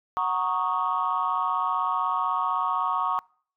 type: chord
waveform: sine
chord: D# minor seventh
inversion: first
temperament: equal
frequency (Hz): 740 / 932.3 / 1108.7 / 1244.5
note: F#5 / A#5 / C#6 / D#6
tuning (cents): 0 / 0 / 0 / 0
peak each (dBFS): -31 / -28 / -25 / -30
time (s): 0.17-3.19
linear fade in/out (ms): 0
effects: noise-tail reverb RT60 0.5 s tail -26 dB re dry + tanh soft clip ceiling -15 dBFS